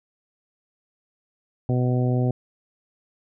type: harmonic tone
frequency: 125.1 Hz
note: B2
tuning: 23 cents sharp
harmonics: 1 / 2 / 3 / 4 / 5 / 6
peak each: -20 / -26 / -30 / -32 / -34 / -36 dBFS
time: 1.69-2.31 s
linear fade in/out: 2 ms
effects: none